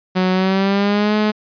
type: tone with pitch glide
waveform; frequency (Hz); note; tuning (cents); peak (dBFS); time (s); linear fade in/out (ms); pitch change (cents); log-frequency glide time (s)
sawtooth; 185 to 212.5; F#3 to G#3; 0 to +40; -10; 0.15-1.32; 20; +240; 0.32-1.15
effects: resampled to 11025 Hz